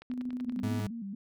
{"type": "click train", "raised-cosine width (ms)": 0.3, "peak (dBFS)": -32, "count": 7, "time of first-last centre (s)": [0.02, 0.591], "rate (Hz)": 10.5}
{"type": "tone with tremolo", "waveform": "sine", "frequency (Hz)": 249.6, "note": "B3", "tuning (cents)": 19, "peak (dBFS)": -31, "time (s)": [0.1, 0.8], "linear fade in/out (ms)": 0, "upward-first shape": "square", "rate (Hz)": 13, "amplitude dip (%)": 40}
{"type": "tone with vibrato", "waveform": "sine", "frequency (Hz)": 213.8, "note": "A3", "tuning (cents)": -49, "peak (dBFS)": -36, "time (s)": [0.45, 1.15], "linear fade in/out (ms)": 5, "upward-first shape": "square", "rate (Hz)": 4.4, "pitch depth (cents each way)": 140}
{"type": "tone", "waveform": "40% pulse", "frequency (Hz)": 106.5, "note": "G#2", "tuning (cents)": 44, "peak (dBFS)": -31, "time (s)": [0.63, 0.87], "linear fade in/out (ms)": 5}
{"effects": []}